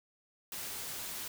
white noise, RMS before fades -41 dBFS, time 0.52-1.28 s, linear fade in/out 2 ms, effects none

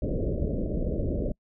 pink low-pass noise, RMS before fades -28 dBFS, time 0.02-1.32 s, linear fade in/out 5 ms, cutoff 620 Hz, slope 96 dB/octave, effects noise-tail reverb RT60 0.1 s tail -26 dB re dry

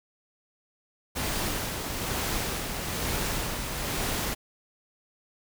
pink noise with tremolo, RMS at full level -29 dBFS, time 1.15-4.35 s, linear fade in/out 20 ms, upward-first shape sine, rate 1.1 Hz, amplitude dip 40%, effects none

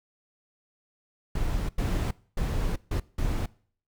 brown noise bursts at uneven times, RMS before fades -27 dBFS, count 5, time 1.35-1.69 / 1.78-2.11 / 2.37-2.76 / 2.91-3 / 3.18-3.46 s, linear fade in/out 5 ms, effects noise-tail reverb RT60 0.5 s tail -22 dB re dry

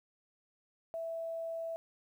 sine tone with quantisation, 659.3 Hz, E5, in tune, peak -36 dBFS, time 0.94-1.76 s, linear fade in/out 0 ms, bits 11, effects none

